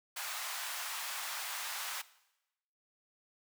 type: high-pass noise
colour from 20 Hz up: pink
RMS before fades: -40 dBFS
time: 0.16-2.02 s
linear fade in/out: 10 ms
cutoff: 870 Hz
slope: 24 dB/octave
effects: noise-tail reverb RT60 0.9 s tail -18 dB re dry